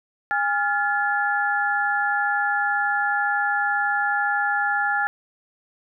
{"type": "tone cluster", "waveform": "sine", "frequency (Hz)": [817, 1396, 1718], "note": ["G#5", "F6", "A6"], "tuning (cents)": [-29, -1, -42], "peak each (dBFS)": -24, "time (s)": [0.31, 5.07], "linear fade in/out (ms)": 0, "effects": []}